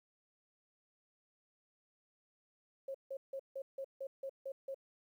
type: tone bursts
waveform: sine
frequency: 541 Hz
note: C#5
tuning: 42 cents flat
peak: -39 dBFS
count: 9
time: 2.88-4.745 s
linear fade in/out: 5 ms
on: 65 ms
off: 160 ms
effects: 12-bit